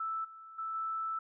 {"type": "tone with level steps", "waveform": "sine", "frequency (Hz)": 1318.5, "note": "E6", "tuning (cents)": 0, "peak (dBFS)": [-33, -48, -35, -33], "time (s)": [0, 1.19], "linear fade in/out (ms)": 5, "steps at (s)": [0.24, 0.58, 0.74], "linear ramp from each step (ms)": 10, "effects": []}